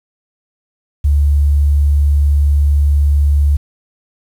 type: tone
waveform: sine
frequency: 72.2 Hz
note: D2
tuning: 29 cents flat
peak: -8 dBFS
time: 1.04-3.57 s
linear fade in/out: 10 ms
effects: 7-bit